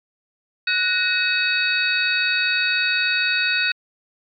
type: tone cluster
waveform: sine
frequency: 1480 / 1868 / 2561 / 3803 / 4464 Hz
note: F#6 / A#6 / D#7 / A#7 / C#8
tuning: 0 / +3 / +49 / +34 / +11 cents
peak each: -22 / -28 / -21 / -26 / -27 dBFS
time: 0.67-3.72 s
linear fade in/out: 5 ms
effects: MP3 96 kbps